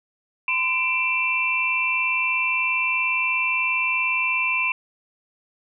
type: tone cluster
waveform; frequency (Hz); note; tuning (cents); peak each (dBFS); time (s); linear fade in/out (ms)
sine; 1023 / 2358 / 2675; C6 / D7 / E7; -39 / +6 / +25; -28 / -23 / -23; 0.48-4.72; 2
effects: none